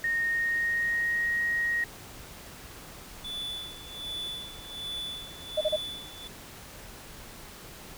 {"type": "tone with pitch glide", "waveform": "sine", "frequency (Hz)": [1851, 1881.2], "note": ["A#6", "A#6"], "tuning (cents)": [-13, 15], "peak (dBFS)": -25, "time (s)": [0.04, 1.84], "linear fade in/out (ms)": 2, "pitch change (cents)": 28, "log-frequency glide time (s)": [0.27, 1.31]}
{"type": "tone with tremolo", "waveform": "triangle", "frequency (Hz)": 3470, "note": "A7", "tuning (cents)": -25, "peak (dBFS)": -31, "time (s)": [3.24, 6.28], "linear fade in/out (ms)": 10, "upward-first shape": "sine", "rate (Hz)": 1.3, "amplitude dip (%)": 80}
{"type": "tone bursts", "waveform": "sine", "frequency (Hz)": 617, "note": "D#5", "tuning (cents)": -15, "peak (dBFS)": -22, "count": 3, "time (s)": [5.57, 5.764], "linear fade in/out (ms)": 10, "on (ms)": 42, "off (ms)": 34}
{"effects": ["pink hiss -46 dBFS RMS until 7.97 s"]}